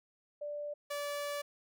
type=tone pair in turn; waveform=sine / sawtooth; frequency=587.3 / 578.2 Hz; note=D5 / D5; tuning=0 / -27 cents; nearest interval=unison; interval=27 cents; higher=first; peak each=-37 / -32 dBFS; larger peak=second; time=0.41-0.74 / 0.9-1.42 s; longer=second; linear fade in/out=10 ms; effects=none